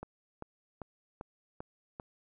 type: click train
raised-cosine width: 1 ms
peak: -27 dBFS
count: 6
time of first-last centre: 0.03-1.999 s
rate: 2.54 Hz
effects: none